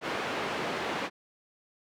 pink band-pass noise, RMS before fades -33 dBFS, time 0.01-1.1 s, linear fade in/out 50 ms, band 280 to 2800 Hz, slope 12 dB/octave, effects none

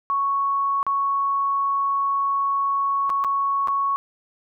sine tone with dropouts, 1109 Hz, C#6, in tune, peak -19 dBFS, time 0.1-3.96 s, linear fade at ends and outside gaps 0 ms, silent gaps 0.829-0.866 / 3.095-3.101 / 3.24-3.246 / 3.674-3.683 s, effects none

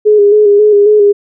sine tone with vibrato, 415.3 Hz, G#4, in tune, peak -3 dBFS, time 0.05-1.13 s, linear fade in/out 20 ms, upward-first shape square, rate 3.7 Hz, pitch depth 33 cents each way, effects none

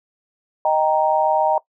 sine chord, Eb major, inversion none, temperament equal, 622.3 / 784 / 932.3 Hz, Eb5 / G5 / Bb5, 0 / 0 / 0 cents, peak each -19 dBFS, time 0.65-1.58 s, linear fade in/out 2 ms, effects noise-tail reverb RT60 0.1 s tail -19 dB re dry

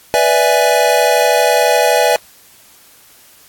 square chord, E dominant seventh, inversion second, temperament equal, 493.9 / 587.3 / 659.3 / 830.6 Hz, B4 / D5 / E5 / G#5, 0 / 0 / 0 / 0 cents, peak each -16 dBFS, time 0.14-2.16 s, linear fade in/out 0 ms, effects white hiss -45 dBFS RMS until 3.48 s + AAC 64 kbps

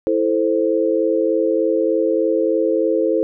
sine chord, A minor, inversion second, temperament equal, 329.6 / 440 / 523.3 Hz, E4 / A4 / C5, 0 / 0 / 0 cents, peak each -19 dBFS, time 0.07-3.23 s, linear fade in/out 0 ms, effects none

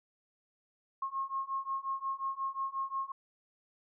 sine beating tone pair, 1077 / 1082.6 Hz, C6 / C#6, +50 / -41 cents, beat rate 5.6 Hz, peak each -37 / -36 dBFS, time 1.02-3.12 s, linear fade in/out 5 ms, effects none

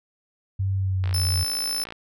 sine tone with pitch glide, 96.6 to 90.65 Hz, G2 to F#2, -25 to -35 cents, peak -21 dBFS, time 0.59-1.44 s, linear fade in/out 10 ms, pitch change -110 cents, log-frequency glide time 0.76-1.26 s
click train, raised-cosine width 0.3 ms, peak -20 dBFS, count 51, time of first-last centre 1.04-1.923 s, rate 56.6 Hz
sawtooth tone, 5274 Hz, E8, in tune, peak -22 dBFS, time 1.14-1.84 s, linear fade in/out 2 ms
effects none

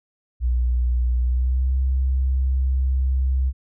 sine tone with pitch glide, 61 to 65.38 Hz, B1 to C2, -21 to -1 cents, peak -17 dBFS, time 0.4-3.53 s, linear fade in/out 50 ms, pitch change +120 cents, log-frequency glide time 1.19-1.75 s, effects none

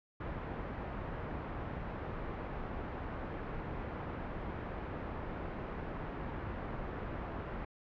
pink low-pass noise, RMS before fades -41 dBFS, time 0.2-7.65 s, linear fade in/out 5 ms, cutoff 1500 Hz, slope 12 dB/octave, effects low-pass 3000 Hz 12 dB/octave

